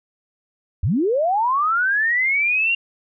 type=linear sweep; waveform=sine; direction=up; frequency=64.7 to 2794 Hz; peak=-16 dBFS; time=0.83-2.75 s; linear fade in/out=5 ms; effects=none